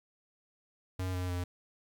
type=tone with pitch steps; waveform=square; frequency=92.5 / 90.7 / 88.94 Hz; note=F#2 / F#2 / F2; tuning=0 / -34 / +32 cents; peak=-33 dBFS; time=0.99-1.44 s; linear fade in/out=5 ms; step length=150 ms; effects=11-bit